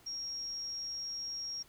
sine tone, 5588 Hz, F8, in tune, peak -37 dBFS, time 0.06-1.63 s, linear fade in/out 10 ms, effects pink hiss -62 dBFS RMS until 1.68 s

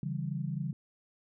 sine chord, C# diminished, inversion none, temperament equal with one note detuned, 140.85 / 164.81 / 196 Hz, C#3 / E3 / G3, +28 / 0 / 0 cents, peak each -35 / -36 / -39 dBFS, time 0.03-0.73 s, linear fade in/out 2 ms, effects none

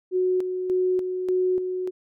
sine tone with tremolo, 367.9 Hz, F#4, 10 cents flat, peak -19 dBFS, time 0.11-1.91 s, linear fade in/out 50 ms, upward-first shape square, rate 1.7 Hz, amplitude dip 50%, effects none

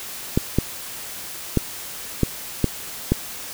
clicks, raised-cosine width 3 ms, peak -3 dBFS, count 6, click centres 0.375 / 0.586 / 1.573 / 2.233 / 2.643 / 3.12 s, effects white hiss -34 dBFS RMS until 3.53 s

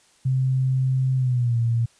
sine tone with pitch glide, 130.81 to 116.54 Hz, C3 to A#2, 0 to 0 cents, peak -18 dBFS, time 0.25-1.86 s, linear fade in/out 10 ms, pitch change -200 cents, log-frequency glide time 1.16-1.58 s, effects white hiss -58 dBFS RMS until 1.99 s + resampled to 22050 Hz

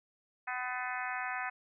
harmonic tone with a mistuned harmonic, 251.5 Hz, B3, 32 cents sharp, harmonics 3 / 4 / 5 / 6 / 7 / 8 / 9 / 10, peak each -40 / -43 / -43 / -41 / -41 / -45 / -47 / -46 dBFS, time 0.47-1.5 s, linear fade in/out 10 ms, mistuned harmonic 9, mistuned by -62 cents, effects none

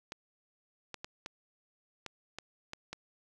clicks, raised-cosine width 0.2 ms, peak -23 dBFS, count 8, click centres 0.121 / 0.943 / 1.045 / 1.261 / 2.063 / 2.386 / 2.734 / 2.93 s, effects none

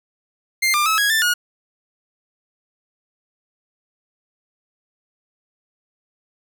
sawtooth tone with pitch steps, 2102 / 1195 / 1295 / 1657 / 1773 / 1443 Hz, C7 / D6 / E6 / G#6 / A6 / F#6, +7 / +30 / -31 / -4 / +13 / -44 cents, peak -12 dBFS, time 0.62-1.34 s, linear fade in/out 10 ms, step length 120 ms, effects none

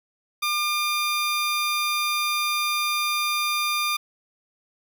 15% pulse tone, 1200 Hz, D6, 37 cents sharp, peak -16 dBFS, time 0.42-3.97 s, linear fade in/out 10 ms, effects none

